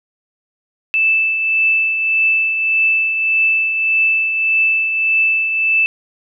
sine tone with tremolo, 2637 Hz, E7, in tune, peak -10 dBFS, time 0.94-5.86 s, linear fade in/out 0 ms, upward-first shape triangle, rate 1.7 Hz, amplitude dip 50%, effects none

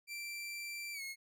sawtooth tone with pitch glide, 2349 to 2167 Hz, D7 to C#7, 0 to -40 cents, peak -38 dBFS, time 0.07-1.16 s, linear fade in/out 50 ms, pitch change -140 cents, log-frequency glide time 0.93-1.02 s, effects none

